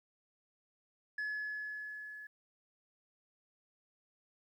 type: tone with level ramp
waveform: sine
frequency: 1705 Hz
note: G#6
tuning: 45 cents sharp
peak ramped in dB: -32 to -46 dBFS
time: 1.18-2.27 s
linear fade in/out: 5 ms
effects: tanh soft clip ceiling -34 dBFS + 12-bit